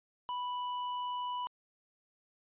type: tone with hard clipping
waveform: sine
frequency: 987.8 Hz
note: B5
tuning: in tune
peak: -36 dBFS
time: 0.29-1.47 s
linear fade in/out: 0 ms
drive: 7 dB
effects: resampled to 8000 Hz